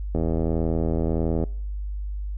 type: click train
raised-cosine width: 2 ms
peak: -12 dBFS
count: 106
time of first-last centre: 0.15-1.438 s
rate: 81.5 Hz
effects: noise-tail reverb RT60 0.7 s tail -25 dB re dry + added 50 Hz sine -27 dBFS peak until 2.37 s